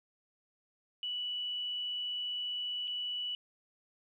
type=tone with dropouts; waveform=sine; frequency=2955 Hz; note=F#7; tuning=3 cents flat; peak=-34 dBFS; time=1.03-3.35 s; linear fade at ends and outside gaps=1 ms; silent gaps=2.874-2.878 s; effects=12-bit